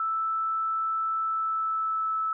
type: tone with pitch glide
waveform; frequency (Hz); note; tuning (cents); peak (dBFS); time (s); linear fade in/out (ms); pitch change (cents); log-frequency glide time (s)
sine; 1318.5 to 1307.9; E6 to E6; 0 to -14; -25; 0-2.33; 2; -14; 1.19-2.18
effects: none